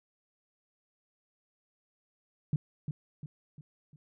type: tone with echo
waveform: sine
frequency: 148.9 Hz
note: D3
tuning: 24 cents sharp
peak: -24 dBFS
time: 2.53-2.56 s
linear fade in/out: 2 ms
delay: 350 ms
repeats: 4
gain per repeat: -7 dB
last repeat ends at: 3.96 s
effects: none